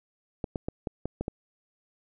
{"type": "clicks", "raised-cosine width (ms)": 2, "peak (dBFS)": -17, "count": 7, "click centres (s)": [0.442, 0.558, 0.685, 0.872, 1.056, 1.21, 1.281], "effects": []}